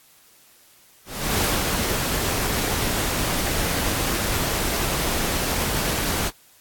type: noise with ADSR envelope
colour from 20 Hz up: pink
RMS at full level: -21 dBFS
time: 1.05-6.31 s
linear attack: 360 ms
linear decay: 250 ms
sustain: -3 dB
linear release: 37 ms
effects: white hiss -54 dBFS RMS until 6.6 s + AAC 64 kbps